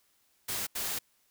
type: noise bursts at uneven times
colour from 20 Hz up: white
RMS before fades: -34 dBFS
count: 2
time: 0.48-0.67 / 0.75-0.99 s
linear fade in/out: 10 ms
effects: white hiss -70 dBFS RMS until 1.3 s